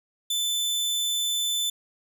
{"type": "tone", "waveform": "sawtooth", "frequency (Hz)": 3520, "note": "A7", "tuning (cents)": 0, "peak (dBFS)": -21, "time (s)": [0.3, 1.7], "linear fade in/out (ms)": 5, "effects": []}